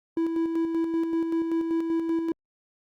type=tone with tremolo; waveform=triangle; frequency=329.6 Hz; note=E4; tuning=in tune; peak=-20 dBFS; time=0.17-2.32 s; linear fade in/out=2 ms; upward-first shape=square; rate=5.2 Hz; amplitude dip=40%; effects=Opus 48 kbps